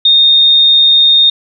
sine tone, 3678 Hz, A#7, 24 cents flat, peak -4 dBFS, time 0.05-1.3 s, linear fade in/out 5 ms, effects none

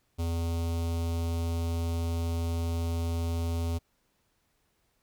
square tone with notch filter, 83.7 Hz, E2, 27 cents sharp, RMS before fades -30 dBFS, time 0.18-3.79 s, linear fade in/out 20 ms, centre 1700 Hz, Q 0.99, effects pink hiss -73 dBFS RMS until 5.02 s

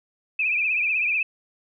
sine tone with vibrato, 2490 Hz, D#7, 1 cent sharp, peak -20 dBFS, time 0.39-1.23 s, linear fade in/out 5 ms, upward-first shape triangle, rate 16 Hz, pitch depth 110 cents each way, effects none

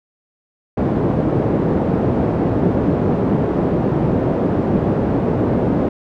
pink band-pass noise, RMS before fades -17 dBFS, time 0.77-5.89 s, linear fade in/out 5 ms, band 130 to 490 Hz, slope 12 dB/octave, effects none

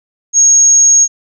sine tone, 6560 Hz, G#8, 22 cents flat, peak -4 dBFS, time 0.33-1.08 s, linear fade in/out 50 ms, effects none

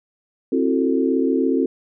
sine chord, F# half-diminished seventh, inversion second, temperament just, 266.4 / 333 / 370 / 444 Hz, C4 / E4 / F#4 / A4, +31 / +18 / 0 / +16 cents, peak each -19 / -23 / -23 / -23 dBFS, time 0.52-1.66 s, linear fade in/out 5 ms, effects none

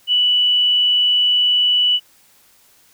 sine tone with frequency modulation, 2960 Hz, F#7, in tune, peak -12 dBFS, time 0.07-2 s, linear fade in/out 50 ms, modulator 98.8 Hz, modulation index 0.2, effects white hiss -53 dBFS RMS until 2.93 s

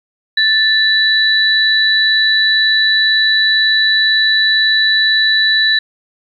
sine tone pair together, 1760 / 3951 Hz, A6 / B7, 0 / 0 cents, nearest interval octave + major second, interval 1400 cents, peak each -12 dBFS, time 0.37-5.79 s, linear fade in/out 5 ms, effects 8-bit

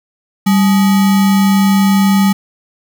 sine tone with sample-and-hold, 196 Hz, G3, in tune, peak -7 dBFS, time 0.46-2.33 s, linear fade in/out 10 ms, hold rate 1050 Hz, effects none

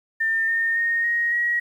sine tone with pitch steps, 1801 / 1826.1 / 1851.6 / 1877.5 / 1903.7 Hz, A6 / A#6 / A#6 / A#6 / A#6, +40 / -36 / -12 / +12 / +36 cents, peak -19 dBFS, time 0.2-1.6 s, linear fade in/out 10 ms, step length 280 ms, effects 9-bit

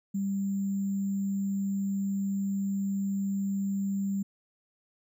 sine tone with sample-and-hold, 196.9 Hz, G3, 8 cents sharp, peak -27 dBFS, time 0.14-4.23 s, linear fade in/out 10 ms, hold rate 7350 Hz, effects none

